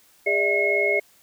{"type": "tone cluster", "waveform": "sine", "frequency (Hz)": [408.3, 592, 655, 2169], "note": ["G#4", "D5", "E5", "C#7"], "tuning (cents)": [-29, 14, -11, -38], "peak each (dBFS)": [-24, -26, -28, -21], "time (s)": [0.26, 1], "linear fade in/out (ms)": 10, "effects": ["white hiss -57 dBFS RMS until 1.22 s"]}